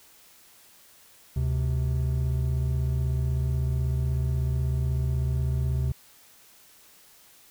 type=tone pair together; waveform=triangle; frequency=72.99 / 129.2 Hz; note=D2 / C3; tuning=-10 / -21 cents; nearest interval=minor seventh; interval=989 cents; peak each=-24 dBFS; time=1.36-5.92 s; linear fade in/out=5 ms; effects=white hiss -55 dBFS RMS until 7.5 s